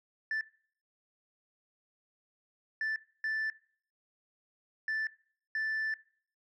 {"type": "tone bursts at uneven times", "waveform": "sine", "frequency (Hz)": 1760, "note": "A6", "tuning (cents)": 0, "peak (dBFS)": -28, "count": 5, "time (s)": [[0.31, 0.41], [2.81, 2.96], [3.24, 3.5], [4.88, 5.07], [5.55, 5.94]], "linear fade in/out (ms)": 2, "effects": ["noise-tail reverb RT60 0.5 s tail -21 dB re dry", "tanh soft clip ceiling -29 dBFS"]}